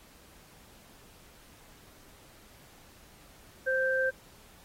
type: tone pair together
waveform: sine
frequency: 523.3 / 1568 Hz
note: C5 / G6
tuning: 0 / 0 cents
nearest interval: octave + perfect fifth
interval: 1900 cents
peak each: -28 dBFS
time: 3.66-4.11 s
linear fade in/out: 20 ms
effects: pink hiss -57 dBFS RMS until 4.64 s + AAC 48 kbps